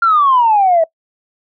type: exponential sweep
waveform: sine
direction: down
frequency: 1401 to 637 Hz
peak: -7 dBFS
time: 0.02-0.84 s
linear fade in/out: 5 ms
effects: noise-tail reverb RT60 0.1 s tail -22 dB re dry + tanh soft clip ceiling -3 dBFS